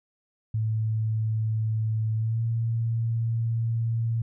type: tone with pitch glide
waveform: sine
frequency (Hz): 110 to 114.61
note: A2 to A#2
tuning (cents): 0 to -29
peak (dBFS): -23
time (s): 0.54-4.22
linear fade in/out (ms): 5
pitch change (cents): +71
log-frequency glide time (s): 2.16-2.42
effects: none